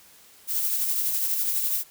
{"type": "noise with tremolo", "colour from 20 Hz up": "violet", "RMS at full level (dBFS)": -24, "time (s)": [0.47, 1.84], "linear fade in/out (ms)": 50, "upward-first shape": "sine", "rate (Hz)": 12, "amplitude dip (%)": 35, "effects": ["white hiss -53 dBFS RMS until 1.9 s"]}